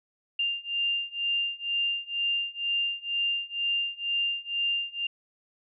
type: beating tone pair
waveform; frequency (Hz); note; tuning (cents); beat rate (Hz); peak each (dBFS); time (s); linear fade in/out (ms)
sine; 2794 / 2796.1; F7 / F7; 0 / +1; 2.1; -30 / -29; 0.39-5.07; 5
effects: none